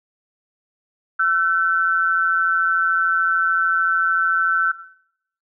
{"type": "tone pair together", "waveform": "sine", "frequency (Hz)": [1345, 1518.5], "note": ["E6", "F#6"], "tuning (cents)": [34, 44], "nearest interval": "major second", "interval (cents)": 210, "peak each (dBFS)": -18, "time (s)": [1.19, 4.72], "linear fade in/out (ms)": 10, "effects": ["noise-tail reverb RT60 0.7 s tail -17 dB re dry"]}